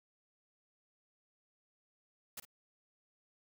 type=noise with echo; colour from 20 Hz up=white; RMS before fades=-44 dBFS; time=2.37-2.4 s; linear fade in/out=5 ms; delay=52 ms; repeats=1; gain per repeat=-14 dB; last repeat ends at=2.452 s; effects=none